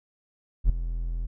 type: tone with ADSR envelope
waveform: triangle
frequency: 42 Hz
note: E1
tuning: 33 cents sharp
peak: -11 dBFS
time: 0.64-1.27 s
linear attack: 55 ms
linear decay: 5 ms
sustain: -14 dB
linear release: 15 ms
effects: none